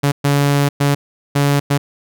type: tone bursts at uneven times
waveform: sawtooth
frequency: 142.3 Hz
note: C#3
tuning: 46 cents sharp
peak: -8 dBFS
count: 5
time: 0.03-0.12 / 0.24-0.69 / 0.8-0.95 / 1.35-1.6 / 1.7-1.78 s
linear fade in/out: 10 ms
effects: none